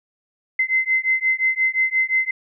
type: beating tone pair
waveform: sine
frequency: 2059 / 2064.7 Hz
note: C7 / C7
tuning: -28 / -24 cents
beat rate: 5.7 Hz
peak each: -20 dBFS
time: 0.59-2.31 s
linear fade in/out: 5 ms
effects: none